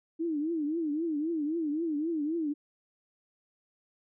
sine tone with vibrato, 313.5 Hz, D#4, 13 cents sharp, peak -28 dBFS, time 0.19-2.54 s, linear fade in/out 20 ms, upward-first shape triangle, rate 3.8 Hz, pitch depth 170 cents each way, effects none

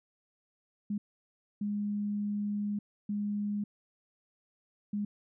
sine tone bursts at uneven times, 206.1 Hz, G#3, 13 cents flat, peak -30 dBFS, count 4, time 0.9-0.98 / 1.61-2.79 / 3.09-3.64 / 4.93-5.05 s, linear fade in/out 5 ms, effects none

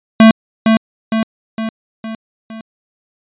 square tone with echo, 222.3 Hz, A3, 18 cents sharp, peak -3 dBFS, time 0.2-0.31 s, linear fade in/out 2 ms, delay 460 ms, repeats 5, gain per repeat -5 dB, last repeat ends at 2.61 s, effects resampled to 8000 Hz

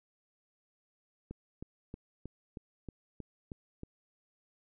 click train, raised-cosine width 3 ms, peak -29 dBFS, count 9, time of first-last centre 1.31-3.834 s, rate 3.17 Hz, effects none

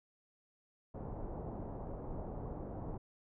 pink low-pass noise, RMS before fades -43 dBFS, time 0.94-2.98 s, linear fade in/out 10 ms, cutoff 840 Hz, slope 24 dB/octave, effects none

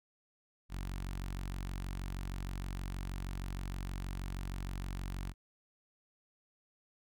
sawtooth tone with notch filter, 46.36 Hz, F#1, 4 cents sharp, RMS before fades -40 dBFS, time 0.69-5.34 s, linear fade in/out 50 ms, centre 490 Hz, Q 1, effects none

